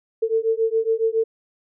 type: beating tone pair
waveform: sine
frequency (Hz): 445.2 / 452.4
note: A4 / A4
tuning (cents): +20 / +48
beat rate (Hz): 7.2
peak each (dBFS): -21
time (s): 0.22-1.24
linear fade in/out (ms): 10
effects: none